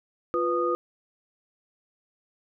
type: tone cluster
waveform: sine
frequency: 349.5 / 495.4 / 1233 Hz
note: F4 / B4 / D#6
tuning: +1 / +5 / -16 cents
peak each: -27 dBFS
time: 0.34-0.75 s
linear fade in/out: 0 ms
effects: none